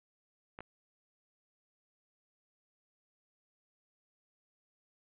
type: clicks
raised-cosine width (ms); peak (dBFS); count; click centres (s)
0.5; -30; 2; 0.589 / 0.606
effects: resampled to 8000 Hz